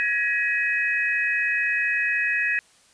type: tone cluster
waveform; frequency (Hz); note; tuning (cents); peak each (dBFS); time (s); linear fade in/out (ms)
sine; 1669 / 1905 / 2536; G#6 / A#6 / D#7; +8 / +37 / +32; -25; 0-2.59; 0
effects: white hiss -57 dBFS RMS until 2.93 s + resampled to 22050 Hz